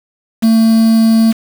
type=tone with quantisation; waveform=triangle; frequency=224.4 Hz; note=A3; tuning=34 cents sharp; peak=-4 dBFS; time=0.42-1.33 s; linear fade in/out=20 ms; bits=4; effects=none